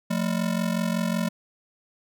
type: ring-modulated tone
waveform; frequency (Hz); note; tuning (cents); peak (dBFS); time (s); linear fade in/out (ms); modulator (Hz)
square; 200.1; G3; +36; -21; 0.1-1.29; 10; 22.7
effects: none